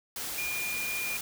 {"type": "tone in noise", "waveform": "sine", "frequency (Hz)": 2417, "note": "D7", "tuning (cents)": 49, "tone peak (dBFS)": -32, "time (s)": [0.38, 1.17], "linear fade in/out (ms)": 2, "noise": "white", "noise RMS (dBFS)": -36, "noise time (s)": [0.16, 1.21], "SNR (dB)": 1, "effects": []}